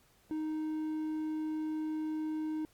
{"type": "tone", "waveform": "triangle", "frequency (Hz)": 311.1, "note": "D#4", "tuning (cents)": 0, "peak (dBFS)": -31, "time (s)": [0.31, 2.65], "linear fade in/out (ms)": 0, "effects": ["pink hiss -67 dBFS RMS until 2.73 s", "Opus 48 kbps"]}